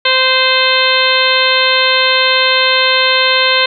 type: harmonic tone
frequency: 519 Hz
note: C5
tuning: 14 cents flat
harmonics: 1 / 2 / 3 / 4 / 5 / 6 / 7 / 8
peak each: -17 / -17 / -17 / -17 / -17 / -17 / -17 / -17 dBFS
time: 0.05-3.66 s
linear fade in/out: 5 ms
effects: none